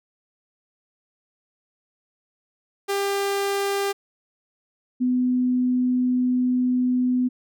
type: tone pair in turn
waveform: sawtooth / sine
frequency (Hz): 398.1 / 250.8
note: G4 / B3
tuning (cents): +27 / +27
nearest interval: minor sixth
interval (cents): 800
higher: first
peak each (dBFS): -18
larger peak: neither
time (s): 2.88-3.93 / 5-7.29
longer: second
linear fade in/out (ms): 20
effects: none